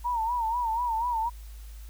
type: tone with vibrato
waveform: sine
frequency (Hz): 932.3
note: A#5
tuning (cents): 0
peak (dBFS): -25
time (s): 0.04-1.3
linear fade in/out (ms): 20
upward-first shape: sine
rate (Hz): 4.1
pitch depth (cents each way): 100
effects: added 53 Hz sine -40 dBFS peak until 1.89 s + white hiss -56 dBFS RMS until 1.89 s